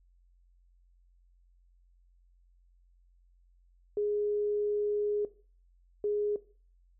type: tone bursts at uneven times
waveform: sine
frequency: 415.3 Hz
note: G#4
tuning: in tune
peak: -27 dBFS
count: 2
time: 3.97-5.25 / 6.04-6.36 s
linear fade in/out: 2 ms
effects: noise-tail reverb RT60 0.4 s tail -17 dB re dry + added 44 Hz sine -61 dBFS peak until 6.99 s